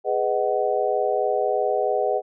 sine chord, G# minor seventh, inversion none, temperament just, 415.3 / 498.4 / 623 / 747.5 Hz, G#4 / B4 / D#5 / F#5, 0 / +16 / +2 / +17 cents, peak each -25 dBFS, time 0.04-2.22 s, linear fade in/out 50 ms, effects none

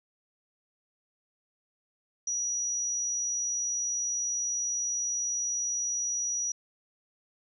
sine tone, 5820 Hz, F#8, 29 cents flat, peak -28 dBFS, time 2.27-6.52 s, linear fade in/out 5 ms, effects none

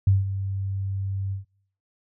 sine tone with ADSR envelope, 97.3 Hz, G2, 12 cents flat, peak -13 dBFS, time 0.07-1.45 s, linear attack 4 ms, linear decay 170 ms, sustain -12 dB, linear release 130 ms, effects noise-tail reverb RT60 0.6 s tail -25 dB re dry

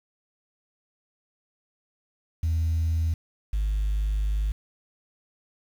sine tone pair in turn, 81.4 / 51.3 Hz, E2 / G#1, -21 / -21 cents, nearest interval minor sixth, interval 800 cents, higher first, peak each -20 / -21 dBFS, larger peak first, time 2.43-3.14 / 3.53-4.52 s, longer second, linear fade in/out 5 ms, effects tanh soft clip ceiling -19 dBFS + 8-bit

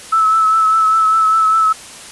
sine tone with vibrato, 1305 Hz, E6, 18 cents flat, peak -9 dBFS, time 0.12-1.73 s, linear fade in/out 10 ms, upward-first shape triangle, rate 5 Hz, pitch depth 30 cents each way, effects white hiss -34 dBFS RMS until 2.11 s + resampled to 24000 Hz

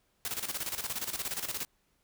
white noise with tremolo, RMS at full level -34 dBFS, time 0.25-1.65 s, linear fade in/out 0 ms, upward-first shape square, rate 17 Hz, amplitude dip 70%, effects pink hiss -73 dBFS RMS until 2.03 s

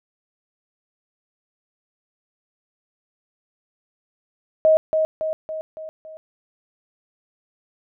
sine tone with echo, 630 Hz, D#5, 21 cents sharp, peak -11 dBFS, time 4.65-4.77 s, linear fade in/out 0 ms, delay 280 ms, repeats 5, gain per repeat -5 dB, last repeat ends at 6.17 s, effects none

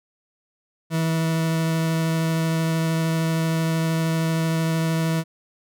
40% pulse tone with vibrato, 162.4 Hz, E3, 26 cents flat, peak -19 dBFS, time 0.9-5.24 s, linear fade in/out 50 ms, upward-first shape triangle, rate 13 Hz, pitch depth 9 cents each way, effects none

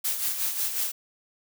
blue noise with tremolo, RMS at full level -26 dBFS, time 0.04-0.92 s, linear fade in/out 10 ms, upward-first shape sine, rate 5.5 Hz, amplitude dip 55%, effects none

